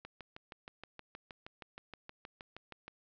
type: click train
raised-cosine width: 0.3 ms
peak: -30 dBFS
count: 19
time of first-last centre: 0.05-2.88 s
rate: 6.36 Hz
effects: low-pass 5000 Hz 12 dB/octave